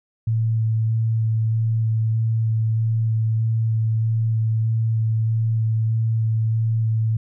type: tone with vibrato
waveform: sine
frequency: 111.8 Hz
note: A2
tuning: 28 cents sharp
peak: -17 dBFS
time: 0.27-7.17 s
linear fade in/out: 5 ms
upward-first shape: square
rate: 1.6 Hz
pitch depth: 9 cents each way
effects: none